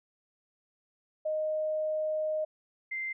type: tone pair in turn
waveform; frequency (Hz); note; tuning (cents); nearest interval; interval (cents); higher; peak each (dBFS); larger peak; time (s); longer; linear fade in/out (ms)
sine; 620 / 2085; D#5 / C7; -6 / -7; octave + major sixth; 2099; second; -28 / -32; first; 1.25-2.45 / 2.91-3.13; first; 10
effects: none